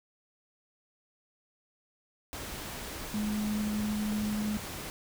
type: tone in noise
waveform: sine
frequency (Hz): 211.2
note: G#3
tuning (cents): +29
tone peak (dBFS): -29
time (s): 3.14-4.57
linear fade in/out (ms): 0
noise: pink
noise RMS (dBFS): -40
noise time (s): 2.33-4.9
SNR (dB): +8
effects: none